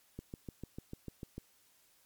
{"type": "click train", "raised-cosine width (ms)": 3, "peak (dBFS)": -29, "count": 9, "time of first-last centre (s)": [0.19, 1.38], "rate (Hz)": 6.72, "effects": ["white hiss -68 dBFS RMS until 2.05 s", "MP3 96 kbps"]}